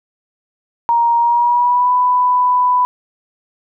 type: tone with pitch glide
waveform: sine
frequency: 938 to 993.8 Hz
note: A#5 to B5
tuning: +11 to +11 cents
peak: -10 dBFS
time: 0.89-2.85 s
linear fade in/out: 0 ms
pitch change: +100 cents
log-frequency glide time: 1.18-1.92 s
effects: none